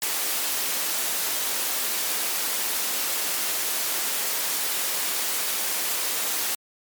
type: high-pass noise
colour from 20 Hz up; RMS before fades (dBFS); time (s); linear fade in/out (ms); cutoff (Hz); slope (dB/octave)
white; -26; 0.02-6.55; 2; 290; 12
effects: MP3 96 kbps